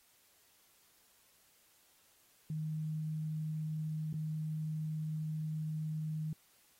sine tone with dropouts, 155.56 Hz, D#3, in tune, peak -35 dBFS, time 2.5-6.33 s, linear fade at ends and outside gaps 2 ms, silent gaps 4.129-4.14 s, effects white hiss -68 dBFS RMS until 6.79 s + AAC 48 kbps

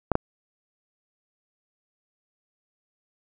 clicks, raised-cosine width 1 ms, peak -6 dBFS, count 2, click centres 0.117 / 0.154 s, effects none

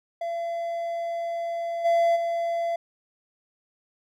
triangle tone with level steps, 678 Hz, E5, 49 cents sharp, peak -25 / -16 / -22 dBFS, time 0.21-2.76 s, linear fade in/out 5 ms, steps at 1.84 / 2.15 s, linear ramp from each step 20 ms, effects none

